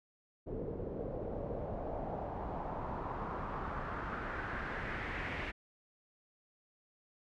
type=noise with low-pass filter sweep; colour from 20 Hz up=pink; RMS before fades=-40 dBFS; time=0.46-5.52 s; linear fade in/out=20 ms; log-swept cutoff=430 to 2200 Hz; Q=2.8; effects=none